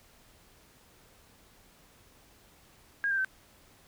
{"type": "tone with pitch steps", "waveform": "sine", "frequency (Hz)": [1628, 1582, 1541], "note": ["G#6", "G6", "G6"], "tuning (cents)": [-35, 15, -30], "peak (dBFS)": -26, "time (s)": [3.04, 3.247], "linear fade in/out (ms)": 0, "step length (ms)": 69, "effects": ["pink hiss -60 dBFS RMS until 3.87 s"]}